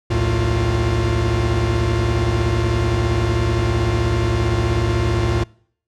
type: tone cluster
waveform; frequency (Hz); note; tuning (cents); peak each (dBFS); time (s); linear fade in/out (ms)
45% pulse; 61.3 / 78.2 / 111.9 / 351.3; B1 / D#2 / A2 / F4; -12 / +9 / +30 / +10; -25 / -23 / -19 / -23; 0.1-5.44; 10
effects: noise-tail reverb RT60 0.6 s tail -25 dB re dry + low-pass 6000 Hz 12 dB/octave